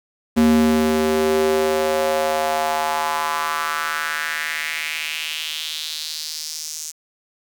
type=tone with high-pass filter sweep; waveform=square; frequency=77.78 Hz; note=D#2; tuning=in tune; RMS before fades=-21 dBFS; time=0.36-6.92 s; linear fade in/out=20 ms; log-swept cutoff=220 to 6500 Hz; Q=3.2; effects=7-bit

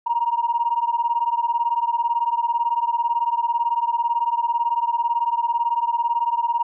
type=beating tone pair; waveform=sine; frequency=932.3 / 950.3 Hz; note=A#5 / A#5; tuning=0 / +33 cents; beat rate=18 Hz; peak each=-21 / -21 dBFS; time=0.06-6.63 s; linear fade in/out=10 ms; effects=tanh soft clip ceiling -11 dBFS

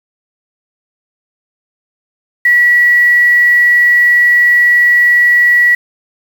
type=tone with quantisation; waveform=sine; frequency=1937 Hz; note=B6; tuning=34 cents flat; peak=-5 dBFS; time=2.45-5.75 s; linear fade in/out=5 ms; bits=5; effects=none

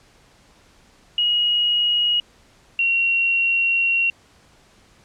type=tone pair in turn; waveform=sine; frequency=2892 / 2742 Hz; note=F#7 / F7; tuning=-40 / -32 cents; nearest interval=minor second; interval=92 cents; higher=first; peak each=-16 dBFS; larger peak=neither; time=1.18-2.2 / 2.79-4.1 s; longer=second; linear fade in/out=2 ms; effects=pink hiss -54 dBFS RMS until 5.04 s + low-pass 8000 Hz 12 dB/octave

